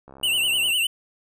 click train, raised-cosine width 1 ms, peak -30 dBFS, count 43, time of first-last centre 0.08-0.703 s, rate 67.4 Hz
square tone with vibrato, 2845 Hz, F7, 31 cents sharp, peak -20 dBFS, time 0.23-0.87 s, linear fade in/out 5 ms, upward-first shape triangle, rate 9.9 Hz, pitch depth 130 cents each way
effects none

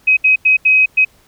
sine tone bursts at uneven times, 2532 Hz, D#7, 30 cents sharp, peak -7 dBFS, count 5, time 0.07-0.17 / 0.24-0.36 / 0.45-0.57 / 0.65-0.86 / 0.97-1.05 s, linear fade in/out 10 ms, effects pink hiss -52 dBFS RMS until 1.27 s

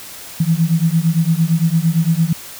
sine beating tone pair, 160 / 168.8 Hz, D#3 / E3, +49 / +41 cents, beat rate 8.8 Hz, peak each -15 dBFS, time 0.4-2.33 s, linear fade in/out 5 ms, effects white hiss -34 dBFS RMS until 2.59 s

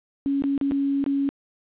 sine tone with dropouts, 278 Hz, C#4, 5 cents sharp, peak -20 dBFS, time 0.26-1.29 s, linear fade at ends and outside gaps 0 ms, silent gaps 0.422-0.439 / 0.578-0.612 / 0.711-0.719 / 1.041-1.063 s, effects resampled to 8000 Hz + 9-bit

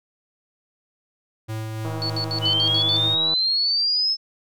square tone with tremolo, 110 Hz, A2, in tune, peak -27 dBFS, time 1.48-3.16 s, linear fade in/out 20 ms, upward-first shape sine, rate 3.4 Hz, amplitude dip 25%
click train, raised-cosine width 1 ms, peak -20 dBFS, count 239, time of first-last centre 1.85-3.338 s, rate 160 Hz
sine tone bursts, 4435 Hz, C#8, in tune, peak -24 dBFS, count 7, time 2.02-2.967 s, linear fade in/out 0 ms, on 77 ms, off 68 ms
sine exponential sweep, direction up, 2960 to 5274 Hz, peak -18 dBFS, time 2.41-4.17 s, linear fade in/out 50 ms
effects none

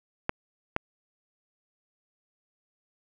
clicks, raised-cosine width 0.5 ms, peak -10 dBFS, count 2, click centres 0.294 / 0.764 s, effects none

